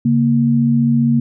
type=tone pair together; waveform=sine; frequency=138.59 / 233.6 Hz; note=C#3 / A#3; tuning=0 / +4 cents; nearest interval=major sixth; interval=904 cents; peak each=-16 / -12 dBFS; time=0.05-1.2 s; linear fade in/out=5 ms; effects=none